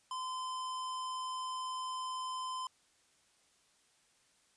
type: tone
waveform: square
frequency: 1027 Hz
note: C6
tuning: 33 cents flat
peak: -38 dBFS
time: 0.11-2.67 s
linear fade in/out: 2 ms
effects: white hiss -70 dBFS RMS until 4.56 s + resampled to 22050 Hz